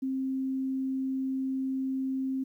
sine tone, 264.7 Hz, C4, 20 cents sharp, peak -28 dBFS, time 0.02-2.44 s, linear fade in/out 10 ms, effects 11-bit

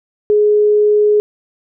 sine tone, 419.1 Hz, G#4, 16 cents sharp, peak -8 dBFS, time 0.3-1.2 s, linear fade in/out 0 ms, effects none

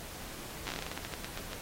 slowing click train, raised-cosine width 0.2 ms, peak -20 dBFS, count 17, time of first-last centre 0.67-1.532 s, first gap 9 ms, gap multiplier 1.21, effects pink hiss -45 dBFS RMS until 1.61 s + AAC 48 kbps

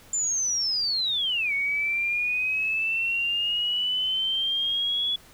sine linear two-way sweep, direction down then up, 7200 to 2217 to 3399 Hz, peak -23 dBFS, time 0.13-5.16 s, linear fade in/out 5 ms, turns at 1.53 s, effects pink hiss -52 dBFS RMS until 5.33 s

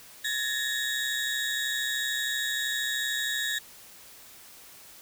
35% pulse tone cluster, 1698 / 1831 / 3785 Hz, G#6 / A#6 / A#7, +38 / -32 / +26 cents, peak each -30 / -31 / -30 dBFS, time 0.24-3.59 s, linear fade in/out 10 ms, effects white hiss -50 dBFS RMS until 5.01 s

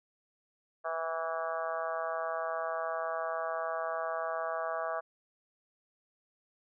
harmonic tone with a mistuned harmonic, 163.3 Hz, E3, 16 cents flat, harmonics 3 / 4 / 5 / 6 / 7 / 8 / 9 / 10, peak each -43 / -35 / -42 / -47 / -38 / -44 / -44 / -46 dBFS, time 0.84-5.01 s, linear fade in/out 20 ms, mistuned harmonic 3, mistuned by +21 cents, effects none

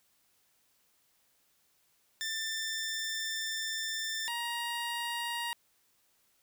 15% pulse tone pair in turn, 1781 / 943.5 Hz, A6 / A#5, +21 / +21 cents, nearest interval major seventh, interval 1100 cents, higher first, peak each -27 dBFS, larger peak neither, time 2.21-4.28 / 4.28-5.53 s, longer first, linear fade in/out 0 ms, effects white hiss -71 dBFS RMS until 6.42 s

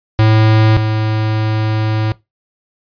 square tone pair in turn, 109.4 / 108.83 Hz, A2 / A2, -9 / -19 cents, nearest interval unison, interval 10 cents, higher first, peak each -8 / -14 dBFS, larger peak first, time 0.19-0.77 / 0.77-2.12 s, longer second, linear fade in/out 0 ms, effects noise-tail reverb RT60 0.2 s tail -20 dB re dry + resampled to 11025 Hz

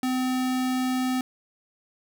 square tone, 256 Hz, C4, 38 cents flat, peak -24 dBFS, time 0.03-1.21 s, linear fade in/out 2 ms, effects none

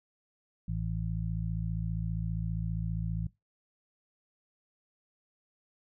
harmonic tone, 55 Hz, A1, in tune, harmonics 1 / 2 / 3, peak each -35 / -35 / -35 dBFS, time 0.68-3.27 s, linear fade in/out 5 ms, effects noise-tail reverb RT60 0.2 s tail -20 dB re dry

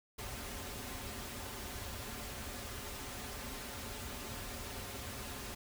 pink noise with comb filter, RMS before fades -44 dBFS, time 0.18-5.55 s, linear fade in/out 10 ms, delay 6.2 ms, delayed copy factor -0.65, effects none

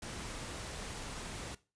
pink noise, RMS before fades -43 dBFS, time 0.02-1.55 s, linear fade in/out 5 ms, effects noise-tail reverb RT60 0.3 s tail -18 dB re dry + resampled to 22050 Hz

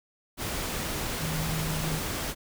sine tone in noise, 158.1 Hz, D#3, 28 cents sharp, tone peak -30 dBFS, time 1.19-2.01 s, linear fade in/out 50 ms, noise pink, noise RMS -32 dBFS, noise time 0.37-2.35 s, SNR -1 dB, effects none

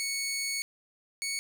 15% pulse tone pair in turn, 2217 / 2225 Hz, C#7 / C#7, 0 / +6 cents, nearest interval unison, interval 6 cents, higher second, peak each -24 dBFS, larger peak neither, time 0-0.62 / 1.22-1.39 s, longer first, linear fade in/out 0 ms, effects none

